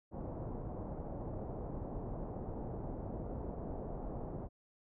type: low-pass noise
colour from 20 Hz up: pink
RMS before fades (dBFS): -42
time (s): 0.11-4.49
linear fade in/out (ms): 50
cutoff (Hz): 790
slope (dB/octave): 24
effects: none